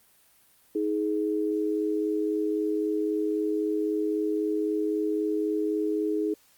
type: tone pair together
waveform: sine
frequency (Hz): 316.3 / 420.1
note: D#4 / G#4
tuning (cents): +29 / +20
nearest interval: perfect fourth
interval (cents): 491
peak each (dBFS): -27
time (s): 0.75-6.34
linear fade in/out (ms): 5
effects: white hiss -61 dBFS RMS until 6.57 s + Opus 32 kbps

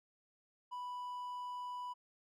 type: tone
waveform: triangle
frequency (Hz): 988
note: B5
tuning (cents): 0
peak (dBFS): -39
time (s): 0.71-1.94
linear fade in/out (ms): 20
effects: none

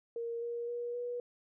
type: tone with pitch steps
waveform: sine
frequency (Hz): 466.2 / 472.4 / 478.8 / 485.2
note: A#4 / A#4 / A#4 / B4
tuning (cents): 0 / +23 / +46 / -31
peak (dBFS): -35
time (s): 0.16-1.2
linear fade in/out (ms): 2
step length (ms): 260
effects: none

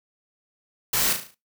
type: noise with echo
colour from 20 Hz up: white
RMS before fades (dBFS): -23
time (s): 0.93-1.13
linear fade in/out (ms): 5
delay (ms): 36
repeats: 6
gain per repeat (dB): -6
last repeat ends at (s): 1.346
effects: noise-tail reverb RT60 0.2 s tail -19 dB re dry

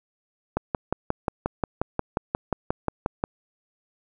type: click train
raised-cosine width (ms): 1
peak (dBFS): -9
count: 16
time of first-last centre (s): 0.57-3.239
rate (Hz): 5.62
effects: none

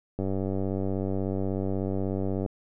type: click train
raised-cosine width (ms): 2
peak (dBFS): -17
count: 220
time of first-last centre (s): 0.19-2.462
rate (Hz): 96.4
effects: none

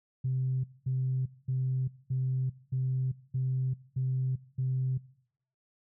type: tone bursts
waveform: sine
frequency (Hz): 130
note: C3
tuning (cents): -11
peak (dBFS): -26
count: 8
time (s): 0.24-4.98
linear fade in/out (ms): 10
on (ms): 400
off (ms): 220
effects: noise-tail reverb RT60 0.7 s tail -21 dB re dry + tanh soft clip ceiling -22 dBFS

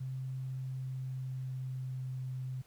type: tone with pitch glide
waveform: sine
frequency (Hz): 130.81 to 129.16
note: C3 to C3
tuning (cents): 0 to -22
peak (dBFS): -36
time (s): 0-2.62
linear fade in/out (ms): 10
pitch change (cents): -22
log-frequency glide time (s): 0.58-2.25
effects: pink hiss -65 dBFS RMS until 2.66 s

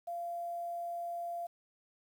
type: tone with quantisation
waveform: sine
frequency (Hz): 690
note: F5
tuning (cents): -21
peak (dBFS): -36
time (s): 0.07-1.47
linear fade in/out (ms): 10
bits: 10
effects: none

